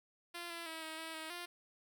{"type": "tone with pitch steps", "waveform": "5% pulse", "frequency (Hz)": [345.3, 337.8, 322.7, 317.6, 323.6, 317.3, 349.9], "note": ["F4", "E4", "E4", "D#4", "E4", "D#4", "F4"], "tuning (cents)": [-20, 42, -37, 36, -32, 34, 3], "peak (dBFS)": -32, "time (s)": [0.34, 1.46], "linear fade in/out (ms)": 10, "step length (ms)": 160, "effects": []}